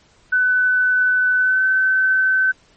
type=tone with pitch glide; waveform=sine; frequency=1502 to 1530 Hz; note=F#6 to G6; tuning=+26 to -42 cents; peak=-13 dBFS; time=0.32-2.52 s; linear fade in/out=10 ms; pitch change=+32 cents; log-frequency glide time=1.38-1.65 s; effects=pink hiss -54 dBFS RMS until 2.76 s + MP3 32 kbps